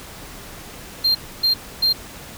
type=tone bursts; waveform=triangle; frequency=4186 Hz; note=C8; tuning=in tune; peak=-13 dBFS; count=3; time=1.04-1.93 s; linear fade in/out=10 ms; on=110 ms; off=280 ms; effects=pink hiss -38 dBFS RMS until 2.37 s